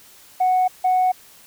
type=tone bursts at uneven times; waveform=sine; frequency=739 Hz; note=F#5; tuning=2 cents flat; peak=-13 dBFS; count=2; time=0.4-0.68 / 0.84-1.12 s; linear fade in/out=10 ms; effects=tanh soft clip ceiling -12 dBFS + white hiss -48 dBFS RMS until 1.46 s